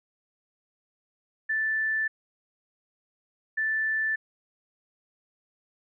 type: tone pair in turn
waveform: sine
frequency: 1760 / 1760 Hz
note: A6 / A6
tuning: 0 / 0 cents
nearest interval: unison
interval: 0 cents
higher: neither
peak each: -24 dBFS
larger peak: neither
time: 1.49-2.08 / 3.57-4.16 s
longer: neither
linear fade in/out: 10 ms
effects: none